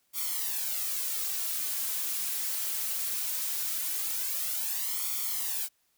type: noise with flanger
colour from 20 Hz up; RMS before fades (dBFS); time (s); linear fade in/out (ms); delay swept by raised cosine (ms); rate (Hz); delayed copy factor
blue; -32; 0.13-5.69; 50; 0.89 to 4.59; 0.2; +0.8
effects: white hiss -72 dBFS RMS until 5.97 s